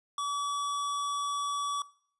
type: tone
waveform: square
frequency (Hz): 1144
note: D6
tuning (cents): -46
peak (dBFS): -31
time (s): 0.18-1.82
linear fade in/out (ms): 2
effects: noise-tail reverb RT60 0.6 s tail -21 dB re dry + resampled to 24000 Hz